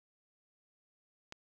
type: click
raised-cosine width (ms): 0.2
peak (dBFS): -27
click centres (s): 1.324
effects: none